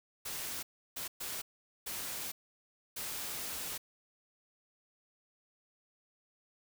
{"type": "noise bursts at uneven times", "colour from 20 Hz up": "white", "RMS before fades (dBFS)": -40, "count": 5, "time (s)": [[0.25, 0.63], [0.96, 1.08], [1.2, 1.42], [1.86, 2.32], [2.96, 3.78]], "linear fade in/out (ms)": 10, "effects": []}